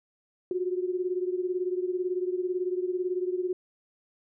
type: beating tone pair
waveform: sine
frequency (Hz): 360 / 378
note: F#4 / F#4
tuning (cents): -47 / +37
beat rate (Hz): 18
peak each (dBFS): -28 / -32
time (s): 0.51-3.53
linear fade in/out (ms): 2
effects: none